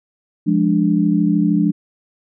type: chord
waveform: sine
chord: D diminished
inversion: first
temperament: equal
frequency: 174.61 / 207.7 / 293.7 Hz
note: F3 / Ab3 / D4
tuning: 0 / 0 / 0 cents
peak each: -17 dBFS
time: 0.46-1.72 s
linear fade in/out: 20 ms
effects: none